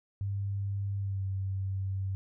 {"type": "tone with pitch glide", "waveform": "sine", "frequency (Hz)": [99.4, 96.29], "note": ["G2", "G2"], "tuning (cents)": [25, -30], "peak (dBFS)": -30, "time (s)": [0.21, 2.15], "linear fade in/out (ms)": 0, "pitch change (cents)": -55, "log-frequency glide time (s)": [0.98, 1.24], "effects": []}